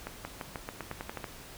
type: accelerating click train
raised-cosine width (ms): 0.5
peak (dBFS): -21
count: 11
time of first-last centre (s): 0.07-1.242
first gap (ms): 180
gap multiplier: 0.9
effects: pink hiss -48 dBFS RMS until 1.57 s